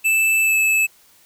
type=tone with pitch glide; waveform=square; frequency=2637 to 2610 Hz; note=E7 to E7; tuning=0 to -18 cents; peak=-15 dBFS; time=0.04-0.87 s; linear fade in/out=20 ms; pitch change=-18 cents; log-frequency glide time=0.43-0.55 s; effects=white hiss -53 dBFS RMS until 1.25 s